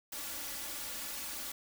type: noise with comb filter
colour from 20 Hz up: white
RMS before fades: -41 dBFS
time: 0.12-1.52 s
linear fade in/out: 5 ms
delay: 3.5 ms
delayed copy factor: +0.75
effects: none